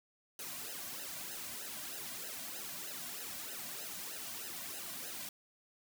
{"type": "noise with flanger", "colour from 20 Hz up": "white", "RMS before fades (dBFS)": -44, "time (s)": [0.39, 5.29], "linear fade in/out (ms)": 2, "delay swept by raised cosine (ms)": [0.86, 2.36], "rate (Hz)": 3.2, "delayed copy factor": -1, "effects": []}